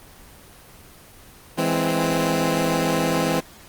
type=chord; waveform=15% pulse; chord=E augmented; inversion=none; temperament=equal with one note detuned; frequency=164.81 / 207.7 / 260.7 Hz; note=E3 / G#3 / B#3; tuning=0 / 0 / -6 cents; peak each=-16 / -21 / -17 dBFS; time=1.57-3.41 s; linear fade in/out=20 ms; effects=pink hiss -46 dBFS RMS until 3.68 s + Opus 24 kbps